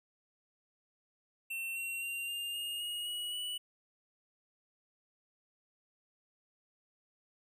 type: tone with pitch steps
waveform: square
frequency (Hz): 2700 / 2735 / 2770 / 2805 / 2841 / 2877 / 2914 / 2951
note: E7 / F7 / F7 / F7 / F7 / F#7 / F#7 / F#7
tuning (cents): +41 / -37 / -15 / +7 / +29 / -49 / -27 / -5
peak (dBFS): -37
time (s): 1.5-3.58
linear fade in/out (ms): 10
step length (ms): 260
effects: none